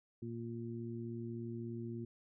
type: harmonic tone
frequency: 116.54 Hz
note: A#2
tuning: in tune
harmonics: 1 / 2 / 3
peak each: -44 / -44 / -46 dBFS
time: 0.22-2.05 s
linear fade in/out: 5 ms
effects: none